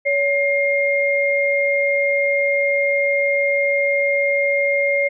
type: tone pair together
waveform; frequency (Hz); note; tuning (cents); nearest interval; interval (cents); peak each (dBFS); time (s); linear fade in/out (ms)
sine; 563.3 / 2123; C#5 / C7; +28 / +25; octave + major seventh; 2297; -18; 0.05-5.09; 20
effects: none